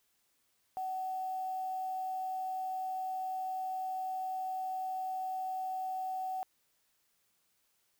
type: tone with quantisation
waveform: sine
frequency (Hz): 752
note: F#5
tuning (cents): +28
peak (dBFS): -34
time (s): 0.77-6.43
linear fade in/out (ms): 0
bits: 9
effects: white hiss -75 dBFS RMS until 7.99 s